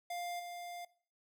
square tone with level steps, 701 Hz, F5, 6 cents sharp, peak -39 / -44 dBFS, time 0.1-0.85 s, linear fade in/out 5 ms, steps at 0.39 s, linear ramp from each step 10 ms, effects noise-tail reverb RT60 0.5 s tail -20 dB re dry

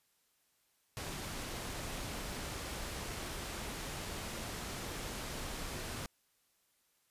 pink low-pass noise, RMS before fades -42 dBFS, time 0.97-6.06 s, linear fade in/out 0 ms, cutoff 12000 Hz, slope 12 dB/octave, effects white hiss -75 dBFS RMS until 7.1 s + resampled to 32000 Hz

